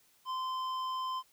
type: tone with hard clipping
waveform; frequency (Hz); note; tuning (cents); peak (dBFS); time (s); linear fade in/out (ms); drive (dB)
sine; 1034; C6; -21; -35; 0.25-1.23; 50; 9
effects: white hiss -67 dBFS RMS until 1.32 s